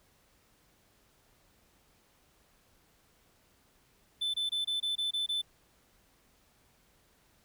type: tone bursts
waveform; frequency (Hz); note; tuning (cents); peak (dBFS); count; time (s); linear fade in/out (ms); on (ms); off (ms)
triangle; 3520; A7; 0; -28; 8; 4.21-5.418; 10; 130; 24
effects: pink hiss -67 dBFS RMS until 7.44 s